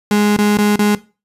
35% pulse tone with dropouts, 207.7 Hz, G#3, in tune, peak -9 dBFS, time 0.11-0.95 s, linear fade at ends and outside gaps 2 ms, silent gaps 0.366-0.386 / 0.573-0.586 / 0.759-0.791 s, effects noise-tail reverb RT60 0.3 s tail -18 dB re dry + resampled to 32000 Hz

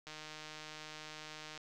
click train, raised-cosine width 0.2 ms, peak -30 dBFS, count 233, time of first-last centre 0.07-1.576 s, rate 154 Hz, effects none

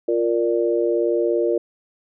sine chord, Bb major, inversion second, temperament equal, 349.2 / 466.2 / 587.3 Hz, F4 / Bb4 / D5, 0 / 0 / 0 cents, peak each -20 / -21 / -24 dBFS, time 0.08-1.58 s, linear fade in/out 5 ms, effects none

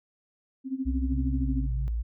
sine tone with tremolo, 264.1 Hz, C4, 16 cents sharp, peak -25 dBFS, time 0.64-1.67 s, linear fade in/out 50 ms, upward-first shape sine, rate 13 Hz, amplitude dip 85%
sine tone with pitch glide, 64 to 56.69 Hz, C2 to A#1, -38 to -48 cents, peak -26 dBFS, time 0.85-2.03 s, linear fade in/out 20 ms, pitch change -210 cents, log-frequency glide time 1.37-1.57 s
sine tone with vibrato, 130.81 Hz, C3, in tune, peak -33 dBFS, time 1.12-1.88 s, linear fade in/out 0 ms, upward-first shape square, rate 6.1 Hz, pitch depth 63 cents each way
effects none

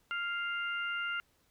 harmonic tone, 698.5 Hz, F5, in tune, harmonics 2 / 3 / 4, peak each -34 / -42 / -40 dBFS, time 0.11-1.2 s, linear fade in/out 0 ms, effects pink hiss -71 dBFS RMS until 1.5 s

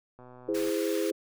click train, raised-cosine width 1 ms, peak -36 dBFS, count 64, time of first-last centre 0.19-0.694 s, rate 125 Hz
sine chord, E augmented, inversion none, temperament just, 329.6 / 412 / 515 Hz, E4 / G#4 / B#4, 0 / -14 / -28 cents, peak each -30 / -30 / -32 dBFS, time 0.48-1.12 s, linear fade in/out 10 ms
pink high-pass noise, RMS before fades -41 dBFS, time 0.54-1.11 s, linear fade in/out 10 ms, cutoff 1200 Hz, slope 24 dB/octave
effects none

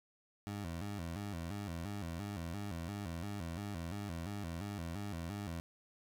20% pulse tone with vibrato, 92.5 Hz, F#2, in tune, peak -35 dBFS, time 0.47-5.6 s, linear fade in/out 0 ms, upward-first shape square, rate 2.9 Hz, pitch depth 170 cents each way, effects none

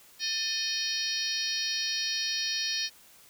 harmonic tone with a mistuned harmonic, 622.3 Hz, D#5, in tune, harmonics 3 / 4 / 5 / 6 / 7 / 8 / 9, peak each -39 / -38 / -38 / -38 / -33 / -37 / -34 dBFS, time 0.19-2.9 s, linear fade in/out 50 ms, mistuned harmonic 3, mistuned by -79 cents, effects white hiss -56 dBFS RMS until 3.29 s

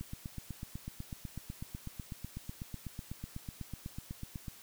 click train, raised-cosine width 5 ms, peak -28 dBFS, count 37, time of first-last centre 0.01-4.482 s, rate 8.05 Hz, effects white hiss -55 dBFS RMS until 4.62 s

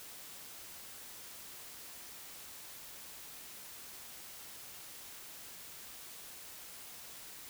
silence, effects white hiss -50 dBFS RMS until 7.49 s

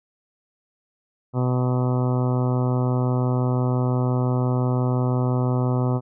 harmonic tone, 125.8 Hz, B2, 32 cents sharp, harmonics 1 / 2 / 3 / 4 / 5 / 6 / 7 / 8 / 9 / 10, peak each -20 / -26 / -30 / -32 / -34 / -36 / -37 / -38 / -39 / -40 dBFS, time 1.33-6.01 s, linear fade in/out 50 ms, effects none

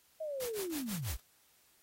sine linear sweep, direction down, 646 to 43.65 Hz, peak -36 dBFS, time 0.2-1.17 s, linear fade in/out 10 ms
white noise with tremolo, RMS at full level -41 dBFS, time 0.4-1.2 s, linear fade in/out 2 ms, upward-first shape sine, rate 6.1 Hz, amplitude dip 95%
effects white hiss -68 dBFS RMS until 1.82 s + AAC 48 kbps

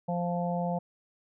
harmonic tone, 174.61 Hz, F3, in tune, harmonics 1 / 3 / 4 / 5, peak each -30 / -34 / -34 / -38 dBFS, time 0.08-0.79 s, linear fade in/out 10 ms, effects none

